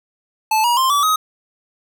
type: tone with pitch steps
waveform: square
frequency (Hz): 872 / 956.4 / 1049 / 1150.6 / 1262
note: A5 / A#5 / C6 / D6 / D#6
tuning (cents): -16 / +44 / +4 / -36 / +24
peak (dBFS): -14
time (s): 0.51-1.16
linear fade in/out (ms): 5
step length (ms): 130
effects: none